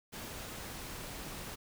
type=noise; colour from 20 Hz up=pink; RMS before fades=-44 dBFS; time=0.12-1.56 s; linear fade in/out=20 ms; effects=none